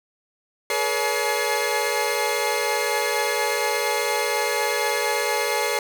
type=tone cluster; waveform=sawtooth; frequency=423.9 / 480.3 / 565 / 852 / 2111 Hz; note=G#4 / B4 / C#5 / G#5 / C7; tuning=+35 / -48 / +33 / +44 / +15 cents; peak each=-24 dBFS; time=0.7-5.79 s; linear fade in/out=2 ms; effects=none